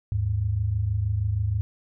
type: tone pair together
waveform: sine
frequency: 77.78 / 104.12 Hz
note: D#2 / G#2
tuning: 0 / +5 cents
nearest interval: perfect fourth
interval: 505 cents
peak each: -28 / -23 dBFS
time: 0.12-1.61 s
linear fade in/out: 0 ms
effects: none